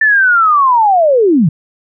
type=linear sweep; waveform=sine; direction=down; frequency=1785 to 136.7 Hz; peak=-6 dBFS; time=0.01-1.49 s; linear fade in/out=5 ms; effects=none